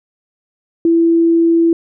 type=tone; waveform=sine; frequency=333.3 Hz; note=E4; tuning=19 cents sharp; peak=-8 dBFS; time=0.85-1.73 s; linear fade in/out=2 ms; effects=none